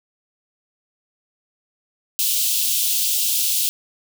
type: high-pass noise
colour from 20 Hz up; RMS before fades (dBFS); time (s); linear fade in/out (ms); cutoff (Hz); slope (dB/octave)
white; -20; 2.19-3.69; 0; 2800; 48
effects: none

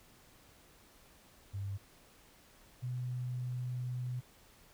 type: tone pair in turn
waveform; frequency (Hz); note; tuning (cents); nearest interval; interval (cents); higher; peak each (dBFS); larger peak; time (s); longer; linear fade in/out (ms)
sine; 99.1 / 124.86; G2 / B2; +19 / +19; major third; 400; second; -36 / -35; second; 1.53-1.78 / 2.82-4.21; second; 20
effects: pink hiss -62 dBFS RMS until 4.73 s

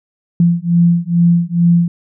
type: beating tone pair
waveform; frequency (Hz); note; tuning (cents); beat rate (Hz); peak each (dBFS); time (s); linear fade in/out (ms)
sine; 170.4 / 172.7; F3 / F3; -42 / -19; 2.3; -12; 0.4-1.88; 2
effects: none

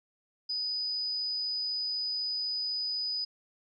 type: tone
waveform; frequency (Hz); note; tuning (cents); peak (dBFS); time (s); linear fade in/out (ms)
sine; 4978; D#8; 0; -30; 0.49-3.25; 10
effects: none

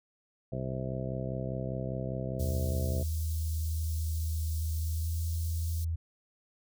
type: harmonic tone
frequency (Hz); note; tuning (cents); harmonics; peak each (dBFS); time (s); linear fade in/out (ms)
65; C2; -11; 1 / 2 / 3 / 4 / 5 / 6 / 7 / 8 / 9 / 10; -43 / -35 / -40 / -45 / -46 / -44 / -50 / -41 / -51 / -42; 0.52-3.03; 5
type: tone with pitch glide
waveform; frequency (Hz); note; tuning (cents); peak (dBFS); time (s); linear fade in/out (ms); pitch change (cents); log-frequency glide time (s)
sine; 79.6 to 82.26; D#2 to E2; +40 to -3; -29; 2.39-5.96; 10; +57; 4.77-5.25
type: high-pass noise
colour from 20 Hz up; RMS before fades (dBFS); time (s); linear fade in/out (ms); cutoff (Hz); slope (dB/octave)
white; -46; 2.39-5.85; 10; 4200; 24
effects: none

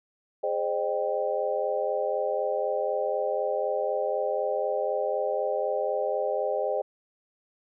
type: chord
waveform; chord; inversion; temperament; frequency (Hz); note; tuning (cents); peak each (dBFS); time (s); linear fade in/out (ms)
sine; Ab major seventh; none; equal with one note detuned; 415.3 / 523.3 / 607.3 / 784; Ab4 / C5 / Eb5 / G5; 0 / 0 / -42 / 0; -32 / -29 / -29 / -33; 0.43-6.82; 10
effects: none

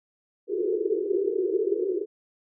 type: band-pass noise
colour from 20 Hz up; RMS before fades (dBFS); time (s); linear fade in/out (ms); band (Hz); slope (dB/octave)
pink; -26; 0.47-2.06; 50; 350 to 450; 96
effects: none

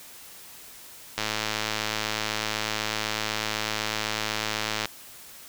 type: click train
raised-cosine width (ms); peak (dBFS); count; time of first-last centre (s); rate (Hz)
0.2; -9; 398; 1.18-4.856; 108
effects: white hiss -46 dBFS RMS until 5.48 s

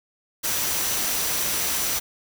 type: tone in noise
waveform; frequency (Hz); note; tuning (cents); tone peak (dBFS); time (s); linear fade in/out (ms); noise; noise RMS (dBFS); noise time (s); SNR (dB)
sine; 5890; F#8; -9; -33; 0.43-2; 20; white; -25; 0.43-2; -11
effects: none

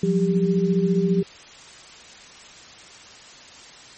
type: tone cluster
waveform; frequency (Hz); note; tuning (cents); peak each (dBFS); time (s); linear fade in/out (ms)
sine; 174.8 / 189.5 / 396.7; F3 / F#3 / G4; +2 / +42 / +21; -20 / -23 / -22; 0.03-1.23; 5
effects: white hiss -44 dBFS RMS until 3.97 s + MP3 32 kbps

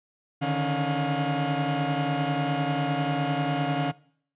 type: tone cluster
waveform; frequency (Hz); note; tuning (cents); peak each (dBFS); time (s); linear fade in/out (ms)
40% pulse; 144.6 / 154.6 / 276.4 / 712; D3 / D#3 / C#4 / F5; -27 / -11 / -5 / +33; -29; 0.41-3.92; 20
effects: noise-tail reverb RT60 0.6 s tail -22 dB re dry + resampled to 8000 Hz

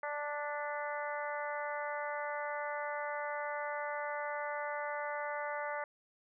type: harmonic tone with a mistuned harmonic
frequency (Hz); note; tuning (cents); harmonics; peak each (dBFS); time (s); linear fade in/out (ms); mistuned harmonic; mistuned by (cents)
293.7; D4; 0; 2 / 3 / 4 / 5 / 6 / 7; -40 / -41 / -44 / -44 / -46 / -46; 0.03-5.84; 2; 7; -28
effects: none

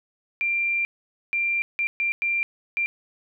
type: tone bursts at uneven times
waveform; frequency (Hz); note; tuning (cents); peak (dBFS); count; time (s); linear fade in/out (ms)
sine; 2374; D7; +18; -21; 6; 0.41-0.85 / 1.33-1.62 / 1.79-1.87 / 2-2.12 / 2.22-2.43 / 2.77-2.86; 0
effects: none

